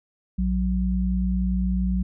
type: tone pair together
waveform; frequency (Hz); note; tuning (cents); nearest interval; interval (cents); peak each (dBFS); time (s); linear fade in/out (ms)
sine; 58.46 / 185.6; A#1 / F#3; +6 / +6; octave + minor sixth; 2000; -23; 0.38-2.03; 10
effects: none